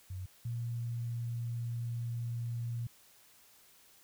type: tone pair in turn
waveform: sine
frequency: 93.1 / 118.09 Hz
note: F#2 / A#2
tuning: +11 / +23 cents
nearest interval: major third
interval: 412 cents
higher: second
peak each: -38 / -34 dBFS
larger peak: second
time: 0.1-0.26 / 0.45-2.87 s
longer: second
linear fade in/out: 5 ms
effects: white hiss -62 dBFS RMS until 4.03 s